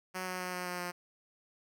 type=tone with pitch steps; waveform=5% pulse; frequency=185 / 183.4 / 181.82 / 180.25 / 178.7 / 177.16 Hz; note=F#3 / F#3 / F#3 / F#3 / F3 / F3; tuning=0 / -15 / -30 / -45 / +40 / +25 cents; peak=-25 dBFS; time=0.14-0.92 s; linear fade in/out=20 ms; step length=130 ms; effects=none